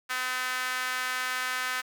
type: tone with high-pass filter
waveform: sawtooth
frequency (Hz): 254.5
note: C4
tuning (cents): -48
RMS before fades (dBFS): -31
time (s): 0.09-1.82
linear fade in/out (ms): 20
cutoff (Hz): 1500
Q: 2.2
effects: 9-bit